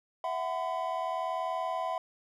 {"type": "chord", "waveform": "triangle", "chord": "E suspended second", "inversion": "none", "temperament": "equal with one note detuned", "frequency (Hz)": [659.3, 740, 1011.4], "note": ["E5", "F#5", "B5"], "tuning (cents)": [0, 0, 41], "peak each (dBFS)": -33, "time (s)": [0.24, 1.98], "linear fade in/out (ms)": 2, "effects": []}